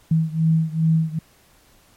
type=beating tone pair; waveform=sine; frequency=160.1 / 162.6 Hz; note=D#3 / E3; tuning=+50 / -23 cents; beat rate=2.5 Hz; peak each=-18 / -20 dBFS; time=0.11-1.19 s; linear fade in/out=5 ms; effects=pink hiss -55 dBFS RMS until 1.96 s + MP3 64 kbps